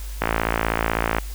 click train, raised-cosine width 0.5 ms, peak -4 dBFS, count 55, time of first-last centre 0.22-1.184 s, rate 56 Hz, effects added 50 Hz sine -29 dBFS peak until 1.34 s + white hiss -42 dBFS RMS until 1.34 s

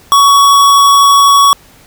square tone, 1122 Hz, C#6, 21 cents sharp, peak -4 dBFS, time 0.12-1.53 s, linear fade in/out 0 ms, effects pink hiss -42 dBFS RMS until 1.86 s

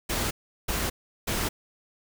pink noise bursts, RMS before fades -28 dBFS, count 3, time 0.09-1.49 s, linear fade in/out 10 ms, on 220 ms, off 370 ms, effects none

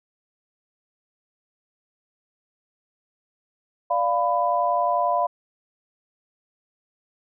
sine chord, B diminished, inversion first, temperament equal with one note detuned, 587.3 / 698.5 / 996.9 Hz, D5 / F5 / B5, 0 / 0 / +16 cents, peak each -26 / -22 / -23 dBFS, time 3.9-5.27 s, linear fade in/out 10 ms, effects none

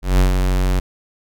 square tone with ADSR envelope, 46.25 Hz, F#1, in tune, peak -10 dBFS, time 0.02-0.8 s, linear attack 170 ms, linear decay 120 ms, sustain -5 dB, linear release 8 ms, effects none

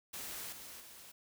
white noise with level steps, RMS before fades -44 / -50 / -54 dBFS, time 0.13-1.12 s, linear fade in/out 10 ms, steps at 0.52 / 0.8 s, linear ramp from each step 5 ms, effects none

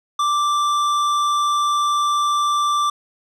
triangle tone with tanh clipping, 1174.7 Hz, D6, in tune, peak -18 dBFS, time 0.19-2.9 s, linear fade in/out 5 ms, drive 17 dB, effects none

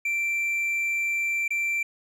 triangle tone with dropouts, 2349 Hz, D7, in tune, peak -22 dBFS, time 0.05-1.83 s, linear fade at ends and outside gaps 5 ms, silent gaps 1.48-1.505 s, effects none

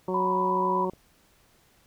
harmonic tone, 185 Hz, F#3, in tune, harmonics 1 / 2 / 3 / 4 / 5 / 6, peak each -32 / -29 / -34 / -43 / -35 / -42 dBFS, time 0.08-0.9 s, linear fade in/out 2 ms
sine tone with vibrato, 987.8 Hz, B5, in tune, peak -24 dBFS, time 0.14-0.85 s, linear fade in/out 5 ms, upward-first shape square, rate 8.2 Hz, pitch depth 13 cents each way
clicks, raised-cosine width 2 ms, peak -41 / -33 dBFS, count 2, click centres 0.883 / 0.935 s
effects pink hiss -62 dBFS RMS until 1.86 s

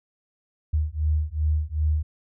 sine beating tone pair, 75.5 / 78.1 Hz, D2 / D#2, +48 / +7 cents, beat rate 2.6 Hz, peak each -24 dBFS, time 0.73-2.03 s, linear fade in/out 10 ms, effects none

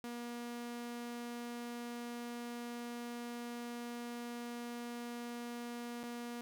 sawtooth tone with dropouts, 238.8 Hz, A#3, 42 cents sharp, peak -38 dBFS, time 0.04-6.41 s, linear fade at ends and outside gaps 0 ms, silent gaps 6.031-6.038 s, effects none

